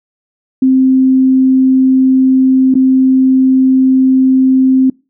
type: tone with dropouts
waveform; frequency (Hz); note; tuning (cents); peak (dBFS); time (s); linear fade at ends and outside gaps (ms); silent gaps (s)
sine; 261.6; C4; 0; -5; 0.62-4.9; 5; 2.742-2.752
effects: noise-tail reverb RT60 0.3 s tail -26 dB re dry